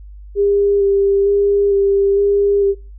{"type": "tone with vibrato", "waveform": "sine", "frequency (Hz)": 400, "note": "G4", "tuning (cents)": 35, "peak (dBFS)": -11, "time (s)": [0.35, 2.75], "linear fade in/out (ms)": 50, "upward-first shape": "square", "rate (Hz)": 1.1, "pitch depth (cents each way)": 14, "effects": ["noise-tail reverb RT60 0.3 s tail -22 dB re dry", "added 50 Hz sine -33 dBFS peak until 2.98 s"]}